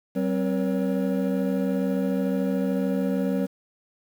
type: tone cluster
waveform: triangle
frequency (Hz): 191.3 / 264.5 / 477.9 / 560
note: G3 / C4 / A#4 / C#5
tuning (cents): -42 / +19 / +43 / +18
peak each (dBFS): -23 / -25 / -29 / -30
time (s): 0.15-3.47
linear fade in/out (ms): 20
effects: 8-bit